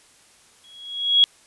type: tone with exponential growth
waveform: sine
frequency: 3322 Hz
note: G#7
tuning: in tune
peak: -9 dBFS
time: 0.64-1.24 s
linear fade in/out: 0 ms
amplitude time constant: 130 ms
effects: white hiss -54 dBFS RMS until 1.46 s + resampled to 24000 Hz